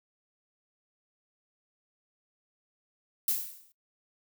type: noise with exponential decay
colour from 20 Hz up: violet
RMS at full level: -25 dBFS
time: 3.28-3.72 s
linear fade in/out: 2 ms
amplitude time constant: 94 ms
effects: noise-tail reverb RT60 0.1 s tail -19 dB re dry